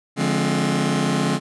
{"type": "chord", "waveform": "sawtooth", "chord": "D half-diminished seventh", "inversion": "none", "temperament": "just", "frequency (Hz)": [146.83, 176.2, 211.4, 264.3], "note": ["D3", "F3", "Ab3", "C4"], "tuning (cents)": [0, 16, 31, 18], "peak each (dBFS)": -20, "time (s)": [0.16, 1.4], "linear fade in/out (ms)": 50, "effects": ["resampled to 24000 Hz"]}